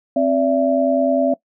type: tone cluster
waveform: sine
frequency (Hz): 264.3 / 578 / 668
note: C4 / D5 / E5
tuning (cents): +18 / -28 / +23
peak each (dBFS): -18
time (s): 0.16-1.34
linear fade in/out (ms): 5
effects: noise-tail reverb RT60 0.1 s tail -20 dB re dry